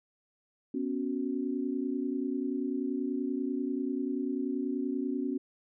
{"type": "chord", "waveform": "sine", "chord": "B suspended second", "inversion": "none", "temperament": "equal", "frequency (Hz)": [246.9, 277.2, 370], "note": ["B3", "C#4", "F#4"], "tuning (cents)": [0, 0, 0], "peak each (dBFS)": [-34, -32, -37], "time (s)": [0.74, 5.38], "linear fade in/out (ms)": 5, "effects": []}